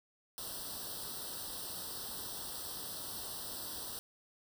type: noise with comb filter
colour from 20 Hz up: white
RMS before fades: -43 dBFS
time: 0.38-3.99 s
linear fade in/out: 0 ms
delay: 0.22 ms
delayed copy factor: +1
effects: none

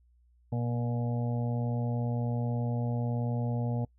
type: harmonic tone with a mistuned harmonic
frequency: 119.3 Hz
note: A#2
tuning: 41 cents sharp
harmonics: 1 / 2 / 4 / 5 / 6 / 7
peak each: -29 / -35 / -41 / -43 / -45 / -46 dBFS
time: 0.52-3.85 s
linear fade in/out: 5 ms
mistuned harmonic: 1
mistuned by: +17 cents
effects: noise-tail reverb RT60 0.1 s tail -25 dB re dry + added 60 Hz sine -61 dBFS peak until 3.98 s

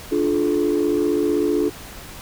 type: chord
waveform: sine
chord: D minor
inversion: none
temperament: equal with one note detuned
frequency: 293.7 / 349.2 / 429.5 Hz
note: D4 / F4 / A4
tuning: 0 / 0 / -42 cents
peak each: -20 dBFS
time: 0.11-1.7 s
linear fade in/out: 20 ms
effects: tanh soft clip ceiling -11 dBFS + pink hiss -38 dBFS RMS until 2.21 s

